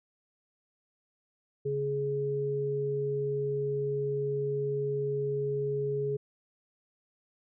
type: tone pair together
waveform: sine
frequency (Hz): 139.6 / 418.3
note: C#3 / G#4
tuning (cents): +13 / +12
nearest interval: octave + perfect fifth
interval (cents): 1899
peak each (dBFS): -34 / -29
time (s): 1.65-6.17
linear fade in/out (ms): 10
effects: none